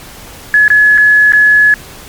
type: tone with dropouts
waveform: sine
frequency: 1700 Hz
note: G#6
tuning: 40 cents sharp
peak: -3 dBFS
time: 0.54-1.74 s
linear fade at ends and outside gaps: 1 ms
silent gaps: 0.68-0.702 / 0.977-0.981 / 1.322-1.333 s
effects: pink hiss -32 dBFS RMS until 2.08 s + MP3 96 kbps